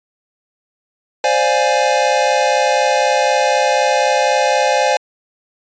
square chord, D half-diminished seventh, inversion third, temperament equal, 523.3 / 587.3 / 698.5 / 830.6 Hz, C5 / D5 / F5 / Ab5, 0 / 0 / 0 / 0 cents, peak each -18 / -19 / -21 / -17 dBFS, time 1.24-4.97 s, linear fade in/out 2 ms, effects resampled to 16000 Hz

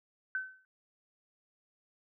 sine tone with exponential decay, 1526 Hz, G6, 47 cents flat, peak -29 dBFS, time 0.35-0.65 s, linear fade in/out 1 ms, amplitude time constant 64 ms, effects none

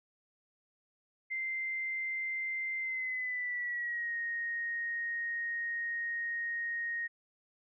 sine tone with pitch glide, 2084 to 1867.4 Hz, C7 to A#6, -7 to +3 cents, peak -33 dBFS, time 1.3-7.08 s, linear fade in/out 20 ms, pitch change -190 cents, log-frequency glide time 2.8-4.16 s, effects none

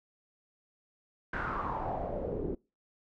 pink noise with low-pass filter sweep, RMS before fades -35 dBFS, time 1.33-2.55 s, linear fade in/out 5 ms, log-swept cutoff 1600 to 360 Hz, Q 4.9, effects noise-tail reverb RT60 0.3 s tail -25 dB re dry

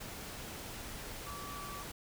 sine tone in noise, 1152 Hz, D6, 34 cents flat, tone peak -45 dBFS, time 1.26-1.83 s, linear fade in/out 10 ms, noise pink, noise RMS -45 dBFS, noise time 0-1.92 s, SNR -3 dB, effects none

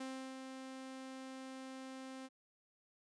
sawtooth tone with ADSR envelope, 263.1 Hz, C4, 10 cents sharp, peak -38 dBFS, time 0-2.29 s, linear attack 7 ms, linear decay 340 ms, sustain -5 dB, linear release 38 ms, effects resampled to 22050 Hz

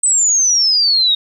sine exponential sweep, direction down, 8210 to 3729 Hz, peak -10 dBFS, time 0.03-1.15 s, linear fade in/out 5 ms, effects 8-bit

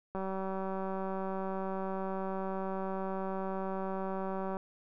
click train, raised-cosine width 1 ms, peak -24 dBFS, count 845, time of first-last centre 0.15-4.569 s, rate 191 Hz, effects none

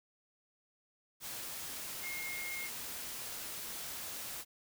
sine tone in noise, 2141 Hz, C7, 39 cents sharp, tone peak -40 dBFS, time 2.01-2.7 s, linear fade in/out 50 ms, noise white, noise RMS -43 dBFS, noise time 1.2-4.45 s, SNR 0 dB, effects none

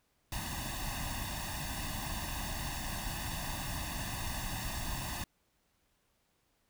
pink noise with comb filter, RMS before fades -38 dBFS, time 0.32-5.24 s, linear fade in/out 2 ms, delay 1.1 ms, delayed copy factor +1, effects pink hiss -75 dBFS RMS until 6.69 s

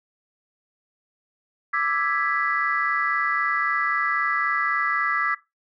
sine chord, E dominant seventh, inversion third, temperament equal, 1174.7 / 1318.5 / 1661.2 / 1975.5 Hz, D6 / E6 / G#6 / B6, 0 / 0 / 0 / 0 cents, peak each -26 dBFS, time 1.73-5.35 s, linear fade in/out 10 ms, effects noise-tail reverb RT60 0.2 s tail -17 dB re dry + tanh soft clip ceiling -10 dBFS

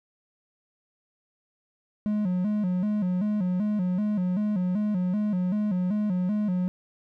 triangle tone with vibrato, 195.2 Hz, G3, 7 cents flat, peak -21 dBFS, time 2.06-6.68 s, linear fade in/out 0 ms, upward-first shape square, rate 2.6 Hz, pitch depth 130 cents each way, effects none

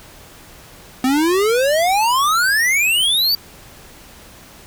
square exponential sweep, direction up, 251.5 to 4699 Hz, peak -14 dBFS, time 1.04-3.35 s, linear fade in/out 2 ms, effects pink hiss -42 dBFS RMS until 4.66 s

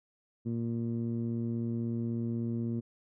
15% pulse tone with low-pass filter, 116.3 Hz, A#2, 4 cents flat, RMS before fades -33 dBFS, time 0.45-2.81 s, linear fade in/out 20 ms, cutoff 250 Hz, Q 1.5, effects none

